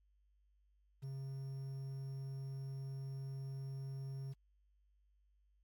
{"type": "tone with quantisation", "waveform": "triangle", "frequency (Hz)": 135, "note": "C#3", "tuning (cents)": -45, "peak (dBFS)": -40, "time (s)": [1.02, 4.34], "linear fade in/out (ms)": 20, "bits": 11, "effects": ["added 50 Hz sine -70 dBFS peak until 5.63 s", "AAC 64 kbps"]}